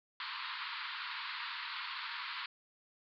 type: band-pass noise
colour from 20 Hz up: pink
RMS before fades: -42 dBFS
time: 0.2-2.46 s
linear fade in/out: 2 ms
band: 940 to 4600 Hz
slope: 96 dB/octave
effects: none